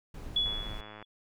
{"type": "noise", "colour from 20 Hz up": "brown", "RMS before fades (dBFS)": -40, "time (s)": [0.14, 0.81], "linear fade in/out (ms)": 5}
{"type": "tone with exponential decay", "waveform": "sine", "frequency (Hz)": 3398, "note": "G#7", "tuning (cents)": 39, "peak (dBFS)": -23, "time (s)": [0.36, 1.05], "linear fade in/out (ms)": 5, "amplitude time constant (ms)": 150}
{"type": "click train", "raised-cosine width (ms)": 0.5, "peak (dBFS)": -31, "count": 61, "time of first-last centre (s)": [0.46, 1.026], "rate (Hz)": 106}
{"effects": []}